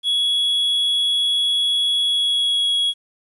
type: tone with pitch glide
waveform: triangle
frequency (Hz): 3358 to 3329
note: G#7 to G#7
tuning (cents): +18 to +3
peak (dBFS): -15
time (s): 0.03-2.94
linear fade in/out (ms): 50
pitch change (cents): -15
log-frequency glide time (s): 2.03-2.73
effects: resampled to 24000 Hz + 9-bit